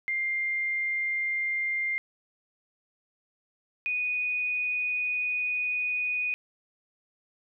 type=tone pair in turn; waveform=sine; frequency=2100 / 2478 Hz; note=C7 / D#7; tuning=+6 / -8 cents; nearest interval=minor third; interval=286 cents; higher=second; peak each=-26 dBFS; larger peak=neither; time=0.08-1.98 / 3.86-6.34 s; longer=second; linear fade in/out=0 ms; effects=none